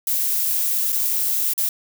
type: noise with dropouts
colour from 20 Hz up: violet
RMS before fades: -21 dBFS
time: 0.07-1.69 s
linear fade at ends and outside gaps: 2 ms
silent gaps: 0.922-0.926 / 1.536-1.578 s
effects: none